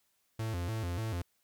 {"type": "tone with vibrato", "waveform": "45% pulse", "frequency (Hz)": 98.5, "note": "G2", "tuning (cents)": 9, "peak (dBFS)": -33, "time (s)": [0.39, 1.22], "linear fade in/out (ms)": 5, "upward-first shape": "square", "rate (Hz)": 3.4, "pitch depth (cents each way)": 210, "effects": ["white hiss -75 dBFS RMS until 1.43 s"]}